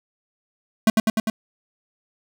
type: tone with echo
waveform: square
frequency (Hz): 220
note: A3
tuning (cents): 0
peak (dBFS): -13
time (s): 0.87-0.9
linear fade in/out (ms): 2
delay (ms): 100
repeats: 4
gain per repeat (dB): -2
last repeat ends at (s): 1.3
effects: none